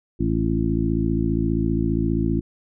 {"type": "harmonic tone with a mistuned harmonic", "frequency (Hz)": 55, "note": "A1", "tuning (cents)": 0, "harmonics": [1, 2, 3, 4, 5, 6], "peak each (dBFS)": [-26, -26, -26, -26, -26, -26], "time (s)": [0.19, 2.41], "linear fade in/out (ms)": 20, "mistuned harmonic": 6, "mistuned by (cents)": 35, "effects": []}